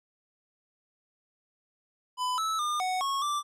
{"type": "tone with pitch steps", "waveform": "square", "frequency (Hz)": [1002, 1306, 1208, 741, 1098, 1173], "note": ["B5", "E6", "D6", "F#5", "C#6", "D6"], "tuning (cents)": [25, -17, 48, 2, -17, -2], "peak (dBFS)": -28, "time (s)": [2.17, 3.43], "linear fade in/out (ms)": 50, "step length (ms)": 210, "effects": ["low-pass 10000 Hz 12 dB/octave"]}